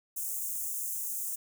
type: high-pass noise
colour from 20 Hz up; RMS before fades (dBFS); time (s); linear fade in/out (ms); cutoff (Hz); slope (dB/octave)
white; -35; 0.16-1.36; 10; 6600; 48
effects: none